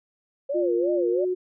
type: tone with vibrato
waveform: sine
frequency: 531 Hz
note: C5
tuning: 25 cents sharp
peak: -24 dBFS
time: 0.49-1.25 s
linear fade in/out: 10 ms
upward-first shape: sine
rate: 2.9 Hz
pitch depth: 240 cents each way
type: tone with pitch glide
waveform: sine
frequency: 351.4 to 365.5 Hz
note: F4 to F#4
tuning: +11 to -21 cents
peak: -22 dBFS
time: 0.54-1.35 s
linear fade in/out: 20 ms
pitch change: +68 cents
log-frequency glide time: 1.05-1.18 s
effects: none